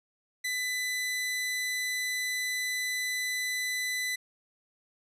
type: tone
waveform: sawtooth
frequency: 2000 Hz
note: B6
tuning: 21 cents sharp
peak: -26 dBFS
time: 0.44-4.16 s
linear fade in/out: 10 ms
effects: resampled to 32000 Hz